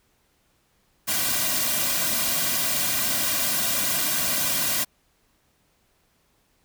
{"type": "noise with comb filter", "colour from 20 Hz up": "white", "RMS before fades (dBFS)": -24, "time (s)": [1.07, 4.85], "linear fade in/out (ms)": 20, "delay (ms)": 2.3, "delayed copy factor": -0.85, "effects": ["pink hiss -66 dBFS RMS until 6.64 s"]}